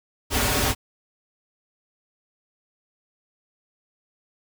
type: noise with comb filter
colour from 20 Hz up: pink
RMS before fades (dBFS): -22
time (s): 0.3-0.75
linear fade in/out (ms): 50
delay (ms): 5.9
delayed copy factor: -0.75
effects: none